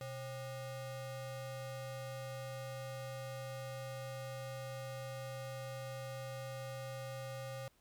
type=ring-modulated tone; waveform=square; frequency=332.7 Hz; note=E4; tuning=16 cents sharp; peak=-40 dBFS; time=0.01-7.68 s; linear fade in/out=0 ms; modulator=207 Hz; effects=pink hiss -72 dBFS RMS until 7.8 s